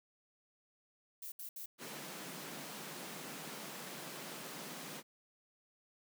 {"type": "noise bursts", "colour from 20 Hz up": "violet", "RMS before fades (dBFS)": -46, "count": 3, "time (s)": [1.22, 1.66], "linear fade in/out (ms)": 5, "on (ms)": 100, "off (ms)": 70}
{"type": "high-pass noise", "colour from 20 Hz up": "pink", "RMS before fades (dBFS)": -47, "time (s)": [1.78, 5.03], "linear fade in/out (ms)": 50, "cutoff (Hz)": 140, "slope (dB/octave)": 96}
{"effects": []}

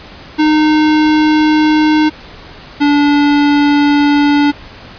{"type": "tone pair in turn", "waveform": "square", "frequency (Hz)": [306.9, 289.7], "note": ["D#4", "D4"], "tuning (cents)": [-24, -24], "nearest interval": "minor second", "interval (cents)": 100, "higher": "first", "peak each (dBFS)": -8, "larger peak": "neither", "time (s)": [[0.38, 2.1], [2.8, 4.52]], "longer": "neither", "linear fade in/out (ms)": 20, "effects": ["pink hiss -34 dBFS RMS until 4.98 s", "resampled to 11025 Hz"]}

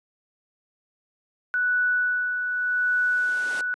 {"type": "tone with tremolo", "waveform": "sine", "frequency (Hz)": 1480, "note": "F#6", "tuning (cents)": 0, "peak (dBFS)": -19, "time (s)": [1.54, 3.74], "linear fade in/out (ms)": 0, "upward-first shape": "sine", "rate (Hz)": 0.85, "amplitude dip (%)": 45}
{"type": "noise with exponential growth", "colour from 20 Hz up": "pink", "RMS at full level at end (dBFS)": -34, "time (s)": [2.32, 3.61], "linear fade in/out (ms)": 2, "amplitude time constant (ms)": 280}
{"effects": ["high-pass 400 Hz 12 dB/octave", "resampled to 22050 Hz"]}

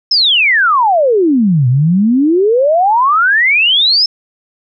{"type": "exponential two-way sweep", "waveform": "sine", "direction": "down then up", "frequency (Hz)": [5340, 120, 5340], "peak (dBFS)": -7, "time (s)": [0.11, 4.06], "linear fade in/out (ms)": 5, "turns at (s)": 1.68, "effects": []}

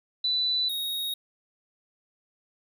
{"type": "tone pair in turn", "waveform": ["sine", "square"], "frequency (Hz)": [3981, 3758], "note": ["B7", "A#7"], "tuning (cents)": [13, 13], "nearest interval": "minor second", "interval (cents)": 100, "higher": "first", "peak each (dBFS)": [-23, -29], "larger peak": "first", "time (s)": [[0.24, 0.69], [0.69, 1.14]], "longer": "neither", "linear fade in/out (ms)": 5, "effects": []}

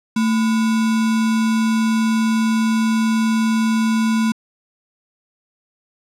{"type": "tone with sample-and-hold", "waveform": "sine", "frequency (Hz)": 222.6, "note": "A3", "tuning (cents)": 20, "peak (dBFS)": -14, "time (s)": [0.16, 4.32], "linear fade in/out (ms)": 5, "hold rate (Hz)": 1225, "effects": ["low-pass 9000 Hz 12 dB/octave"]}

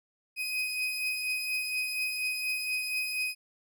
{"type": "beating tone pair", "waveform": "35% pulse", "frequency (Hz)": [2507, 2511.2], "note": ["D#7", "D#7"], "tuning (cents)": [12, 15], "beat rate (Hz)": 4.2, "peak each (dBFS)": [-29, -37], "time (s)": [0.36, 3.35], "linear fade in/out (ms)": 50, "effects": []}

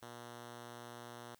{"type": "tone", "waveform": "5% pulse", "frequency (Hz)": 120, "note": "B2", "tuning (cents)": -49, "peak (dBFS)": -37, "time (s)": [0.02, 1.35], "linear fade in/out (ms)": 5, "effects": ["white hiss -71 dBFS RMS until 1.39 s"]}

